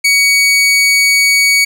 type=tone; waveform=sawtooth; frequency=2250 Hz; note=C#7; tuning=25 cents sharp; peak=-4 dBFS; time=0.04-1.65 s; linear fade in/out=10 ms; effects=low-pass 12000 Hz 12 dB/octave + 7-bit